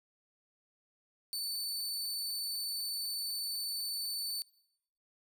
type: tone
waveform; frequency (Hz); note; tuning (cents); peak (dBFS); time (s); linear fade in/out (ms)
sawtooth; 4512; C#8; +30; -32; 1.33-4.42; 0
effects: noise-tail reverb RT60 0.8 s tail -24 dB re dry